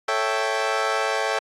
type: chord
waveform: 20% pulse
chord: A dominant seventh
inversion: none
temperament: equal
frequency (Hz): 440 / 554.4 / 659.3 / 784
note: A4 / C#5 / E5 / G5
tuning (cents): 0 / 0 / 0 / 0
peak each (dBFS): -22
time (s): 0.08-1.39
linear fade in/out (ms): 5
effects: low-pass 6000 Hz 12 dB/octave + AAC 64 kbps